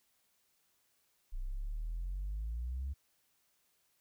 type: exponential sweep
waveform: sine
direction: up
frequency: 30.12 to 70.3 Hz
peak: -34 dBFS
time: 1.32-2.94 s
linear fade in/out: 20 ms
effects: tanh soft clip ceiling -33 dBFS + white hiss -75 dBFS RMS until 4 s